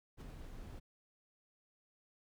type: noise with ADSR envelope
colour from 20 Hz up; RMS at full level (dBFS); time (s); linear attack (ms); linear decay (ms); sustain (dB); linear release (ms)
brown; -45; 0.17-0.8; 41; 13; -4; 17
effects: none